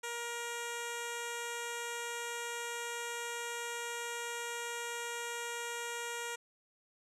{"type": "tone with low-pass filter", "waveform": "10% pulse", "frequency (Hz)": 472.3, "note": "A#4", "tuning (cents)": 23, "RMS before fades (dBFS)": -40, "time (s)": [0.03, 6.36], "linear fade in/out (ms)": 10, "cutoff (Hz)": 9200, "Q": 2.3, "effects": []}